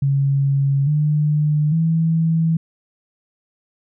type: tone with pitch steps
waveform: sine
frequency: 138.59 / 150.26 / 162.92 Hz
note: C#3 / D3 / E3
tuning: 0 / +40 / -20 cents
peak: -14 dBFS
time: 0.02-2.57 s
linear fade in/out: 5 ms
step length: 850 ms
effects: none